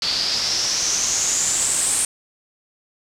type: noise with low-pass filter sweep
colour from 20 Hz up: white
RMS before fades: -21 dBFS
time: 0.02-2.05 s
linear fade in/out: 2 ms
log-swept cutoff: 4500 to 8800 Hz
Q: 6.9
effects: none